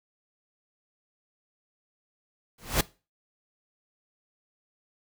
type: noise with exponential growth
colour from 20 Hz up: pink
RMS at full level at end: -19 dBFS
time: 2.58-2.81 s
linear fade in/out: 5 ms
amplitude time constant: 50 ms
effects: noise-tail reverb RT60 0.3 s tail -20 dB re dry